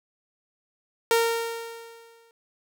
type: tone with exponential decay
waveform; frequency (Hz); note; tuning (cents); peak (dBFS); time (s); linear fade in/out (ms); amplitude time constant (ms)
sawtooth; 460.9; A#4; -20; -13; 1.11-2.31; 1; 260
effects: none